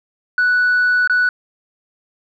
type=tone with dropouts; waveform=sine; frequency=1480 Hz; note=F#6; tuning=in tune; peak=-10 dBFS; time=0.38-1.29 s; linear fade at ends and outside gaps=2 ms; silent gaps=1.075-1.097 s; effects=tanh soft clip ceiling -10 dBFS